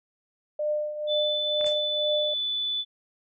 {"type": "tone with tremolo", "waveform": "sine", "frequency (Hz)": 601, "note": "D5", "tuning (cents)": 40, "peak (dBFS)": -22, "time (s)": [0.59, 2.34], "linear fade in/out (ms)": 5, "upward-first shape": "triangle", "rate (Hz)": 2.1, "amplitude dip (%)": 70}
{"type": "tone with pitch glide", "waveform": "sine", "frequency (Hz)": [3508, 3484], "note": ["A7", "A7"], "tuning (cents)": [-6, -18], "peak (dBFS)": -25, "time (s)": [1.07, 2.85], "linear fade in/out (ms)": 50, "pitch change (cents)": -12, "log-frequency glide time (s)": [1.67, 2.19]}
{"type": "clicks", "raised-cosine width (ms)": 0.3, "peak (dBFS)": -22, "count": 2, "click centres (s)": [1.611, 1.644]}
{"type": "noise with exponential decay", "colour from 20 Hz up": "white", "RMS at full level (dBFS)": -35, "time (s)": [1.66, 1.84], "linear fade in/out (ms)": 0, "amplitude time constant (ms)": 39}
{"effects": ["MP3 32 kbps"]}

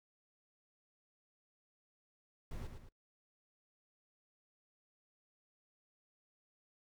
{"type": "noise with echo", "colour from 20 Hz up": "brown", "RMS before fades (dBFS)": -43, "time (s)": [2.51, 2.67], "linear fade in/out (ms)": 2, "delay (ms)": 110, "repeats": 2, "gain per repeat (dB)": -6, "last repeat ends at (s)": 2.89, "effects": ["noise-tail reverb RT60 0.1 s tail -22 dB re dry"]}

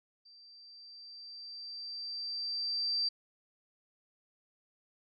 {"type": "tone with level ramp", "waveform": "sine", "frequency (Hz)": 4684, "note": "D8", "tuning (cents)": -5, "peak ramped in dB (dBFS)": [-55, -28], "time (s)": [0.25, 3.09], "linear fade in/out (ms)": 10, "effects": []}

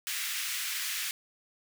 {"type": "high-pass noise", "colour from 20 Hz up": "pink", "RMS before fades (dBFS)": -34, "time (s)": [0.07, 1.11], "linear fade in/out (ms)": 0, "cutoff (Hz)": 1700, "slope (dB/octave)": 24, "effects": []}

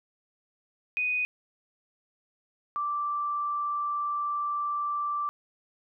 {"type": "tone pair in turn", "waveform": "sine", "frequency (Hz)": [2489, 1171.7], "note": ["D#7", "D6"], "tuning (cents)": [0, -4], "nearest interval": "octave + minor second", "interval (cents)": 1304, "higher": "first", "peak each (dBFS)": [-25, -27], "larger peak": "first", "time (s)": [[0.97, 1.25], [2.76, 5.29]], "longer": "second", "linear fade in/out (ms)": 0, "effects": []}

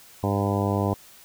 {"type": "harmonic tone", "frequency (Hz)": 100.1, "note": "G2", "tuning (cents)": 37, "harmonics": [1, 2, 3, 4, 5, 6, 7, 8, 9, 10], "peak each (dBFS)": [-25, -28, -30, -31, -32, -33, -33, -34, -35, -35], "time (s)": [0.23, 0.94], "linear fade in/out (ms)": 5, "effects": ["white hiss -50 dBFS RMS until 1.24 s"]}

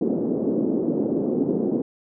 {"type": "band-pass noise", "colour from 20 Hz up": "pink", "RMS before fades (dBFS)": -23, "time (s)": [0.01, 1.82], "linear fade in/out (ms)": 5, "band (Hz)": [220, 420], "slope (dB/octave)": 24, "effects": []}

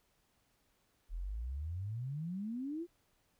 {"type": "exponential sweep", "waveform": "sine", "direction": "up", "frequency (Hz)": [38.91, 356.2], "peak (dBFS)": -37, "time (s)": [1.09, 2.87], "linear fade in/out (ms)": 50, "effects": ["pink hiss -75 dBFS RMS until 3.39 s"]}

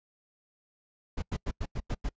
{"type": "noise bursts", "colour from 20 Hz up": "brown", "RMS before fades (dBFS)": -31, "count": 7, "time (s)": [1.17, 2.093], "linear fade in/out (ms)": 10, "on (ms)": 53, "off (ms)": 92, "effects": ["noise-tail reverb RT60 0.1 s tail -26 dB re dry", "resampled to 16000 Hz"]}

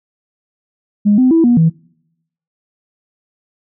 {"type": "tone with pitch steps", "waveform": "sine", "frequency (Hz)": [206.4, 255.8, 328.4, 240.5, 162.7], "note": ["G#3", "C4", "E4", "B3", "E3"], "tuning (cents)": [-10, -39, -6, -46, -22], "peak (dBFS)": -6, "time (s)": [1.05, 1.7], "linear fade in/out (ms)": 20, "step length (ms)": 130, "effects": ["noise-tail reverb RT60 0.8 s tail -26 dB re dry", "tanh soft clip ceiling -2 dBFS"]}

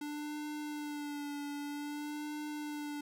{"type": "tone with vibrato", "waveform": "square", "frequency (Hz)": 293.8, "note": "D4", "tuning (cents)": 1, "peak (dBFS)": -39, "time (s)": [0.01, 3.01], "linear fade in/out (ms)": 5, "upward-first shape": "sine", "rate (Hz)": 0.52, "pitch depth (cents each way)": 33, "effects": []}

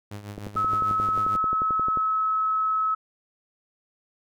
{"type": "tone with tremolo", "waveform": "sawtooth", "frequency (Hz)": 102.8, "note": "G#2", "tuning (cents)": -17, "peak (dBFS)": -29, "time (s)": [0.11, 1.37], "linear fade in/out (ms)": 5, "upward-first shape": "triangle", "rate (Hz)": 6.7, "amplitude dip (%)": 75}
{"type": "click train", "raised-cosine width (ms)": 2, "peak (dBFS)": -21, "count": 19, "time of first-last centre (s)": [0.38, 1.973], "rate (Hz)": 11.3}
{"type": "tone", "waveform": "sine", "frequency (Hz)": 1291, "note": "E6", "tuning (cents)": -37, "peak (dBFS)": -21, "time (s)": [0.56, 2.95], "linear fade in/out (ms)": 10}
{"effects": []}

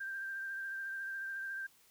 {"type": "tone with vibrato", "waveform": "sine", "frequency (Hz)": 1579, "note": "G6", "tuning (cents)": 12, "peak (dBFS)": -38, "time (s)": [0, 1.67], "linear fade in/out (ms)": 10, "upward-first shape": "sine", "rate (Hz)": 14, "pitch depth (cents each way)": 21, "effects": ["white hiss -66 dBFS RMS until 1.9 s"]}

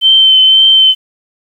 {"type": "tone with vibrato", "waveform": "sine", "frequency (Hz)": 3091, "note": "G7", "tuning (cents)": -25, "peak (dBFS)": -3, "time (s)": [0.01, 0.95], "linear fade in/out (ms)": 50, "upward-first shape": "triangle", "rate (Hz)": 1.9, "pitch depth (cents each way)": 20, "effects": ["7-bit"]}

